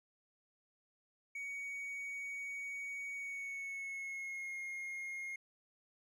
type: tone with pitch glide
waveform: triangle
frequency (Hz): 2244 to 2141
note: C#7 to C7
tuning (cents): +21 to +39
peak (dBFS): -39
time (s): 1.35-5.36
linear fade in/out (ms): 5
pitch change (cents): -82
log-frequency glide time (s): 3.14-4.59
effects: none